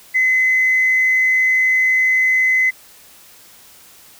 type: tone with frequency modulation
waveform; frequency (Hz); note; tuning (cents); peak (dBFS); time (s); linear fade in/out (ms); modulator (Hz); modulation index
sine; 2037; C7; -47; -11; 0.14-2.71; 20; 130; 0.21
effects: tanh soft clip ceiling -7 dBFS + white hiss -45 dBFS RMS until 4.19 s